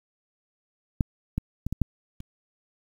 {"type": "clicks", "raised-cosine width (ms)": 5, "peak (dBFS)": [-9, -13, -16, -16, -9, -27], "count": 6, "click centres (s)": [1.008, 1.38, 1.666, 1.726, 1.817, 2.204], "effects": ["8-bit"]}